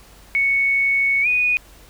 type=tone with pitch glide; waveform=sine; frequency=2217 to 2474 Hz; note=C#7 to D#7; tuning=0 to -10 cents; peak=-15 dBFS; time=0.35-1.57 s; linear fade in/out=0 ms; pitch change=+190 cents; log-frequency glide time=1.22-1.27 s; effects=added 48 Hz sine -49 dBFS peak until 1.89 s + pink hiss -48 dBFS RMS until 1.89 s